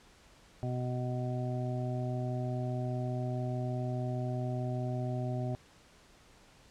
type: harmonic tone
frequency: 124.8 Hz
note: B2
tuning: 19 cents sharp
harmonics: 1 / 2 / 3 / 5 / 6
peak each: -33 / -40 / -43 / -41 / -45 dBFS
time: 0.63-5.55 s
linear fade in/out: 0 ms
effects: pink hiss -60 dBFS RMS until 6.7 s + low-pass 8000 Hz 12 dB/octave